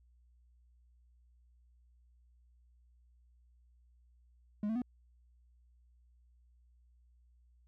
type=tone with pitch steps; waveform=triangle; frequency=208.1 / 223 / 247.3 Hz; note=G#3 / A3 / B3; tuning=+4 / +23 / +3 cents; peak=-30 dBFS; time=4.63-4.819 s; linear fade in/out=2 ms; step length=63 ms; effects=added 60 Hz sine -63 dBFS peak until 7.67 s